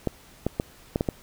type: clicks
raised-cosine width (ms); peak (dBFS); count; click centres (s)
2; -10; 6; 0.073 / 0.466 / 0.599 / 0.959 / 1.009 / 1.088
effects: pink hiss -52 dBFS RMS until 1.22 s